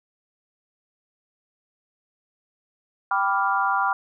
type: chord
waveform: sine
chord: G dominant seventh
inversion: none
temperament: equal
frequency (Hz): 784 / 987.8 / 1174.7 / 1396.9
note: G5 / B5 / D6 / F6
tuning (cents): 0 / 0 / 0 / 0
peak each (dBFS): -25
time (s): 3.11-3.93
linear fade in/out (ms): 2
effects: none